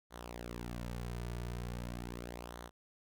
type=tone with flanger; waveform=sawtooth; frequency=59.6 Hz; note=A#1; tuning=39 cents sharp; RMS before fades=-43 dBFS; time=0.1-2.71 s; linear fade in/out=50 ms; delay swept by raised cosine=0.39 to 3.79 ms; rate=0.4 Hz; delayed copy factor=-0.7; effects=none